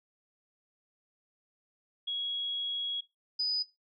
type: tone pair in turn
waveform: sine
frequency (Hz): 3322 / 4977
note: G#7 / D#8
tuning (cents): 0 / 0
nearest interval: perfect fifth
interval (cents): 700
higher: second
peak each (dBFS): -31 / -27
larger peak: second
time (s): 2.07-3.01 / 3.39-3.63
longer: first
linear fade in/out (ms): 10
effects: noise-tail reverb RT60 0.2 s tail -18 dB re dry